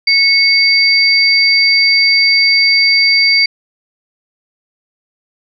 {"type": "tone pair together", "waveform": "sine", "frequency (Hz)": [2200, 4670], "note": ["C#7", "D8"], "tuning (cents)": [-14, -11], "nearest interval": "octave + minor second", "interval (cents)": 1303, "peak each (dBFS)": -10, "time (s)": [0.07, 3.46], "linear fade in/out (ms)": 5, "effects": []}